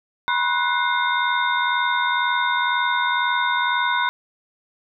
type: tone cluster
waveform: sine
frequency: 974 / 1056 / 1483 / 2114 / 3656 Hz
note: B5 / C6 / F#6 / C7 / A#7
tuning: -24 / +16 / +4 / +17 / -34 cents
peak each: -22 / -26 / -23 / -28 / -28 dBFS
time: 0.28-4.09 s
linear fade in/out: 0 ms
effects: none